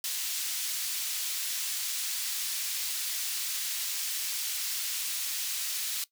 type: high-pass noise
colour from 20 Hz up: pink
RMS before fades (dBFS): -33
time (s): 0.04-6.04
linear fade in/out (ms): 2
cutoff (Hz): 3600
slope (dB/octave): 12
effects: noise-tail reverb RT60 0.1 s tail -18 dB re dry